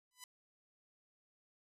5% pulse tone with exponential growth, 998 Hz, B5, 18 cents sharp, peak -34 dBFS, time 0.11-0.24 s, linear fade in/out 2 ms, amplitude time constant 27 ms, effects resampled to 32000 Hz

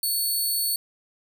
5% pulse tone, 4435 Hz, C#8, in tune, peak -16 dBFS, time 0.03-0.76 s, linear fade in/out 2 ms, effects none

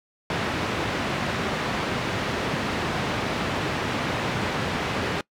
pink band-pass noise, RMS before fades -27 dBFS, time 0.3-5.21 s, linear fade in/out 2 ms, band 110 to 3100 Hz, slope 12 dB/octave, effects noise-tail reverb RT60 0.1 s tail -23 dB re dry

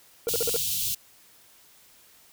triangle tone bursts, 466.2 Hz, A#4, in tune, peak -22 dBFS, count 5, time 0.27-0.562 s, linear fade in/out 0 ms, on 20 ms, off 48 ms
white band-stop noise, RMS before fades -28 dBFS, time 0.28-0.95 s, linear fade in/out 10 ms, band 190 to 2800 Hz, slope 48 dB/octave
effects white hiss -56 dBFS RMS until 2.32 s

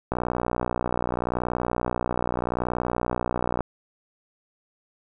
click train, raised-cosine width 1 ms, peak -11 dBFS, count 213, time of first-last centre 0.12-3.607 s, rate 60.8 Hz, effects none

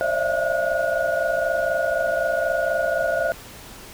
sine tone cluster, 540 / 601 / 656 / 680 / 1449 Hz, C#5 / D5 / E5 / F5 / F#6, -45 / +40 / -9 / -46 / -37 cents, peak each -26 dBFS, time 0.01-3.32 s, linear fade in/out 0 ms, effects pink hiss -41 dBFS RMS until 3.93 s

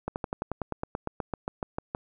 slowing click train, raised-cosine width 1 ms, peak -16 dBFS, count 17, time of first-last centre 0.08-1.949 s, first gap 79 ms, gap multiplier 1.05, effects none

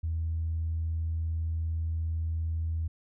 sine tone, 81.3 Hz, E2, 23 cents flat, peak -27 dBFS, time 0.03-2.88 s, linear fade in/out 10 ms, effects tanh soft clip ceiling -23 dBFS

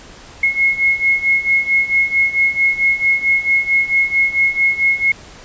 sine beating tone pair, 2166 / 2170.5 Hz, C#7 / C#7, -41 / -37 cents, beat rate 4.5 Hz, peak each -17 / -14 dBFS, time 0.43-5.12 s, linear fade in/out 5 ms, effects pink hiss -39 dBFS RMS until 5.44 s + resampled to 16000 Hz

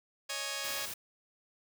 5% pulse chord, C# suspended second, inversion none, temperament just, 554.4 / 623.7 / 831.5 Hz, C#5 / D#5 / G#5, 0 / +4 / +2 cents, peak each -27 / -31 / -32 dBFS, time 0.29-0.86 s, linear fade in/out 10 ms
white noise, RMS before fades -41 dBFS, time 0.64-0.94 s, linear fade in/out 5 ms
effects none

